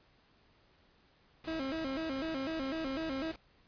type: noise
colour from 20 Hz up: pink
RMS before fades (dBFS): -49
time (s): 1.44-3.36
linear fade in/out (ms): 2
type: tone with vibrato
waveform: 30% pulse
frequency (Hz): 293.7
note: D4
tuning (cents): 0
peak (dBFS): -32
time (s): 1.47-3.32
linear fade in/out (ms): 10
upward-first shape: square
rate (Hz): 4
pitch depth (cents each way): 160
effects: pink hiss -67 dBFS RMS until 3.67 s + resampled to 11025 Hz